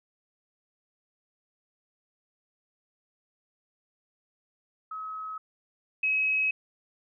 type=tone pair in turn; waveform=sine; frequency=1280 / 2555 Hz; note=D#6 / D#7; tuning=+49 / +45 cents; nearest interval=octave; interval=1196 cents; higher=second; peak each=-34 / -23 dBFS; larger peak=second; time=4.91-5.38 / 6.03-6.51 s; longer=second; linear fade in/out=5 ms; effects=none